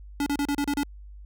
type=tone bursts; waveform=square; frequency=285.7 Hz; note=D4; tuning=48 cents flat; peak=-24 dBFS; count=7; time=0.2-0.833 s; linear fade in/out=2 ms; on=63 ms; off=32 ms; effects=added 50 Hz sine -41 dBFS peak until 1.25 s